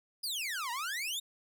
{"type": "exponential two-way sweep", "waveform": "sawtooth", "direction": "down then up", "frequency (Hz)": [5100, 911, 3782], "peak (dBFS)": -31, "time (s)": [0.23, 1.2], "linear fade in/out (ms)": 10, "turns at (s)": 0.71, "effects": []}